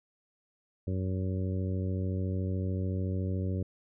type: harmonic tone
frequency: 93.7 Hz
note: F#2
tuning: 22 cents sharp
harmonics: 1 / 2 / 3 / 4 / 5 / 6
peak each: -30 / -36 / -40 / -42 / -44 / -46 dBFS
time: 0.87-3.63 s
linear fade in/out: 5 ms
effects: none